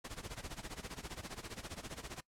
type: noise with tremolo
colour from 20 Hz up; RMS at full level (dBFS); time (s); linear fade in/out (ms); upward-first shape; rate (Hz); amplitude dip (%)
pink; -43; 0.04-2.21; 10; sine; 15; 85
effects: noise-tail reverb RT60 0.1 s tail -22 dB re dry + low-pass 10000 Hz 12 dB/octave